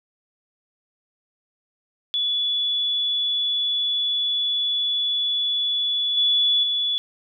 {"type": "tone with level steps", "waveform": "sine", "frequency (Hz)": 3427, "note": "A7", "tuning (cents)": -46, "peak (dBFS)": [-20, -16, -20], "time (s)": [2.14, 6.98], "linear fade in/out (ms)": 0, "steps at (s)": [6.17, 6.63], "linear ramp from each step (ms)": 5, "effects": []}